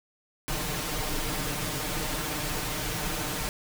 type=noise with comb filter; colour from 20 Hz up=pink; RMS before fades=-31 dBFS; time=0.48-3.49 s; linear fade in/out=0 ms; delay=6.6 ms; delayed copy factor=+0.75; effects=none